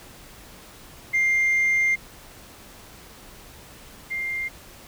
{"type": "tone pair in turn", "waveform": "sine", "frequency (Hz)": [2100, 2100], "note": ["C7", "C7"], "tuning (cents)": [6, 6], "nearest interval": "unison", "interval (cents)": 0, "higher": "neither", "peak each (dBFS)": [-16, -25], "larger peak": "first", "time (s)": [[1.13, 1.96], [4.1, 4.49]], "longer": "first", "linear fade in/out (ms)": 20, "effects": ["tanh soft clip ceiling -16 dBFS", "pink hiss -46 dBFS RMS until 4.87 s"]}